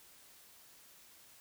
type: silence
effects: white hiss -60 dBFS RMS until 1.4 s